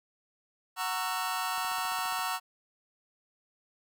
sawtooth chord, F# dominant seventh, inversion none, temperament just, 740 / 925 / 1110 / 1332 Hz, F#5 / A#5 / C#6 / E6, 0 / -14 / +2 / +18 cents, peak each -32 dBFS, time 0.76-2.4 s, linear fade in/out 50 ms
click train, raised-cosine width 0.5 ms, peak -34 dBFS, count 10, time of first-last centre 1.58-2.192 s, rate 14.7 Hz
effects none

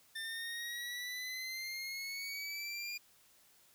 25% pulse exponential sweep, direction up, 1788 to 2416 Hz, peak -36 dBFS, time 0.15-2.98 s, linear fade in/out 10 ms, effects white hiss -66 dBFS RMS until 3.74 s

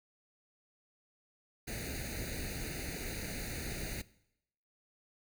pink noise with comb filter, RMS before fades -40 dBFS, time 1.67-4.02 s, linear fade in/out 10 ms, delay 0.46 ms, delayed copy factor +0.95, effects noise-tail reverb RT60 0.8 s tail -20 dB re dry

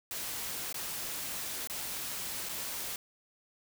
white noise with dropouts, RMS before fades -38 dBFS, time 0.11-2.96 s, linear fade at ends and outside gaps 1 ms, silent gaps 0.727-0.743 / 1.673-1.698 / 2.489-2.493 s, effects none

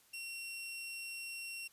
sawtooth tone, 2733 Hz, F7, 38 cents flat, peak -39 dBFS, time 0.13-1.68 s, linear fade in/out 10 ms, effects white hiss -67 dBFS RMS until 1.72 s + resampled to 32000 Hz

